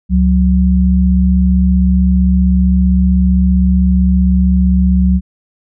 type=tone pair together; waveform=sine; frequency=69.18 / 184.7 Hz; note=C#2 / F#3; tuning=-3 / -3 cents; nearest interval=octave + perfect fourth; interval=1700 cents; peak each=-10 dBFS; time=0.09-5.21 s; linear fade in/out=50 ms; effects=none